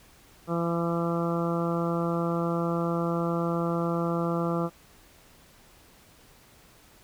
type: harmonic tone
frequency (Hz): 169.2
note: E3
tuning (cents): +45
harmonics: 1 / 2 / 3 / 4 / 5 / 6 / 7 / 8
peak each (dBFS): -28 / -31 / -32 / -36 / -40 / -41 / -35 / -40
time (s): 0.47-4.7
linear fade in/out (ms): 50
effects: pink hiss -56 dBFS RMS until 7.03 s